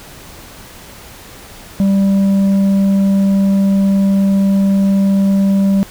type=tone with tanh clipping; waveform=sine; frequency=196 Hz; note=G3; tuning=in tune; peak=-10 dBFS; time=1.8-5.83 s; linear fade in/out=0 ms; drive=5 dB; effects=pink hiss -36 dBFS RMS until 5.9 s